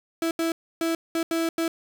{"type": "tone bursts at uneven times", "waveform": "35% pulse", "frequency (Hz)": 329.6, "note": "E4", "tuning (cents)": 0, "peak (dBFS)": -21, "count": 6, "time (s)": [[0.22, 0.31], [0.39, 0.52], [0.81, 0.95], [1.15, 1.23], [1.31, 1.49], [1.58, 1.68]], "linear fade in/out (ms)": 2, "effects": []}